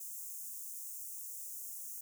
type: high-pass noise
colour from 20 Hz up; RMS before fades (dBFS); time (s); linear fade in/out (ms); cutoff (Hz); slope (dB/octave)
white; -45; 0-2.01; 5; 6300; 48
effects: none